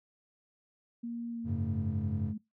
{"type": "tone with pitch glide", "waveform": "sine", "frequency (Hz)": [234.7, 214], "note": ["A#3", "A3"], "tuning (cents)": [12, -48], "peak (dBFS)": -35, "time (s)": [1.03, 2.38], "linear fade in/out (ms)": 10, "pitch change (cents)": -160, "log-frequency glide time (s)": [1.3, 1.97]}
{"type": "chord", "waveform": "triangle", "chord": "F# suspended second", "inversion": "none", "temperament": "equal", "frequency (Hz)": [92.5, 103.83, 138.59], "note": ["F#2", "G#2", "C#3"], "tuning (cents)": [0, 0, 0], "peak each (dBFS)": [-32, -34, -36], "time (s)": [1.44, 2.34], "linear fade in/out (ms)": 50}
{"effects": ["noise-tail reverb RT60 0.2 s tail -23 dB re dry"]}